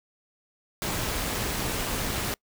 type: noise with amplitude modulation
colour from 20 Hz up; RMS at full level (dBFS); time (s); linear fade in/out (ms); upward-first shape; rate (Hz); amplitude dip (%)
pink; -27; 0.82-2.34; 0; sine; 217; 55
effects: noise-tail reverb RT60 0.1 s tail -26 dB re dry